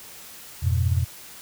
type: chord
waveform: sine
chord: F diminished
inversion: none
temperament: equal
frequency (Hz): 87.31 / 103.83 / 123.47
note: F2 / Ab2 / Cb3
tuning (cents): 0 / 0 / 0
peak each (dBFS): -21 / -27 / -24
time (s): 0.62-1.05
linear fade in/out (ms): 20
effects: white hiss -43 dBFS RMS until 1.41 s